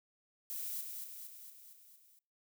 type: noise with echo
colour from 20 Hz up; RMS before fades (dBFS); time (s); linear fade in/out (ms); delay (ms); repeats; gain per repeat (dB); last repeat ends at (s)
violet; -41; 0.5-0.81; 0; 230; 6; -4; 2.19
effects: noise-tail reverb RT60 0.4 s tail -25 dB re dry